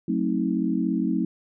sine chord, F# diminished seventh, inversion none, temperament just, 185 / 222 / 266.4 / 319.7 Hz, F#3 / A3 / C4 / Eb4, 0 / +16 / +31 / +47 cents, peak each -27 dBFS, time 0.08-1.25 s, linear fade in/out 5 ms, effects none

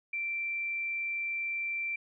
sine tone, 2349 Hz, D7, in tune, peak -31 dBFS, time 0.13-1.96 s, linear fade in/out 5 ms, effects none

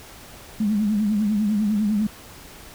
sine tone with vibrato, 210.2 Hz, G#3, 21 cents sharp, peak -18 dBFS, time 0.6-2.07 s, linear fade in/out 5 ms, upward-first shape triangle, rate 10 Hz, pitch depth 94 cents each way, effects pink hiss -43 dBFS RMS until 2.74 s

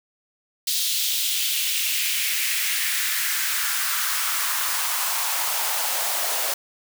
white noise with high-pass filter sweep, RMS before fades -24 dBFS, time 0.67-6.54 s, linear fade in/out 5 ms, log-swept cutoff 3800 to 600 Hz, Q 2.3, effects none

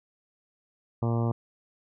harmonic tone, 116.54 Hz, A#2, in tune, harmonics 1 / 2 / 3 / 4 / 5 / 6 / 7 / 8 / 9 / 10, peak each -25 / -31 / -35 / -37 / -39 / -41 / -42 / -43 / -44 / -45 dBFS, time 1.02-1.32 s, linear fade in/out 5 ms, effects none

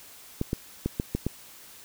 clicks, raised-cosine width 3 ms, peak -13 dBFS, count 6, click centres 0.414 / 0.531 / 0.86 / 0.999 / 1.15 / 1.266 s, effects white hiss -49 dBFS RMS until 1.84 s

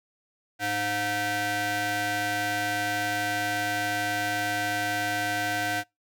sawtooth ring-modulated tone, 412.4 Hz, G#4, 12 cents flat, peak -19 dBFS, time 0.59-5.84 s, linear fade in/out 50 ms, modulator 1130 Hz, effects noise-tail reverb RT60 0.2 s tail -26 dB re dry

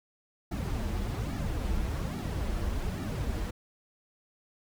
brown noise with flanger, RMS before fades -32 dBFS, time 0.51-3.51 s, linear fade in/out 10 ms, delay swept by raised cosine 1.9 to 7.7 ms, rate 1.2 Hz, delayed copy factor -0.8, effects none

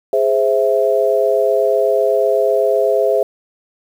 sine chord, Ab augmented, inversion none, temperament equal, 415.3 / 523.3 / 659.3 Hz, Ab4 / C5 / E5, 0 / 0 / 0 cents, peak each -16 dBFS, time 0.13-3.23 s, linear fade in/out 2 ms, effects 7-bit

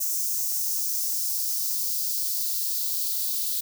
violet noise with high-pass filter sweep, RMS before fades -27 dBFS, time 0-3.61 s, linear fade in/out 10 ms, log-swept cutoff 6200 to 4000 Hz, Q 2.7, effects none

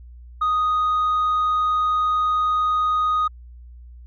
sine tone, 1244.5 Hz, D#6, in tune, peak -15 dBFS, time 0.41-3.28 s, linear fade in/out 10 ms, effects tanh soft clip ceiling -16 dBFS + added 60 Hz sine -39 dBFS peak until 4.06 s

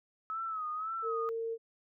sine tone with vibrato, 1284 Hz, E6, 46 cents flat, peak -34 dBFS, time 0.3-1.29 s, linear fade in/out 0 ms, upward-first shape sine, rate 1.9 Hz, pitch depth 78 cents each way
sine tone, 455.3 Hz, A#4, 41 cents flat, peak -33 dBFS, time 1.02-1.58 s, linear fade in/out 50 ms
effects none

